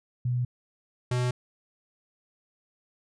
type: tone pair in turn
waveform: sine / square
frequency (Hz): 123.47 / 124.26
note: B2 / B2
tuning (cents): 0 / +11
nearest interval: unison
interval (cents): 11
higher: second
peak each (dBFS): -24 / -25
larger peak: first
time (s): 0.25-0.45 / 1.11-1.31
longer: neither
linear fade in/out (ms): 5
effects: resampled to 22050 Hz